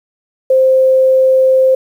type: tone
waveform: sine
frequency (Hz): 523.3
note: C5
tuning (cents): 0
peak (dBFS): -6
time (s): 0.5-1.75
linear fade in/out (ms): 5
effects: 7-bit